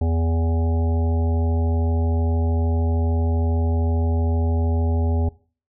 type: harmonic tone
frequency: 82.41 Hz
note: E2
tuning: in tune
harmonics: 1 / 3 / 5 / 7 / 9 / 10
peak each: -18 / -28 / -32 / -35 / -37 / -38 dBFS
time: 0.01-5.29 s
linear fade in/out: 5 ms
effects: noise-tail reverb RT60 0.4 s tail -20 dB re dry